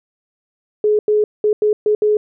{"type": "tone bursts at uneven times", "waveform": "sine", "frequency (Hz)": 422.7, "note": "G#4", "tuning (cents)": 31, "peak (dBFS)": -11, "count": 6, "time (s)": [[0.84, 0.99], [1.08, 1.24], [1.44, 1.53], [1.62, 1.73], [1.86, 1.95], [2.02, 2.17]], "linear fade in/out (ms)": 2, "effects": []}